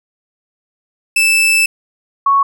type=tone pair in turn; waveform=40% pulse / sine; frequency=2637 / 1108.7 Hz; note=E7 / C#6; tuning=0 / 0 cents; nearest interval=octave + minor third; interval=1500 cents; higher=first; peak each=-8 dBFS; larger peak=neither; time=1.16-1.66 / 2.26-2.43 s; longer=first; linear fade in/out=5 ms; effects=none